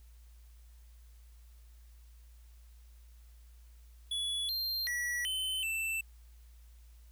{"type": "tone with pitch steps", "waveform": "square", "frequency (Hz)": [3403, 4180, 1938, 3055, 2663], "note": ["G#7", "C8", "B6", "G7", "E7"], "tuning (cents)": [41, -2, -33, -45, 17], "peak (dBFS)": -33, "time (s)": [4.11, 6.01], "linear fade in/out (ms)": 5, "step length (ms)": 380, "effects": ["added 58 Hz sine -53 dBFS peak until 7.11 s", "white hiss -69 dBFS RMS until 7.11 s"]}